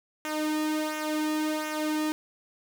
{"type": "tone with flanger", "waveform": "sawtooth", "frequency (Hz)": 307.4, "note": "D#4", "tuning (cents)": -21, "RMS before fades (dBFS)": -29, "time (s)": [0.25, 2.12], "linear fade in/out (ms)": 0, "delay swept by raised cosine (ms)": [0.22, 1.92], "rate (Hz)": 1.4, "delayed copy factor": -0.65, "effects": []}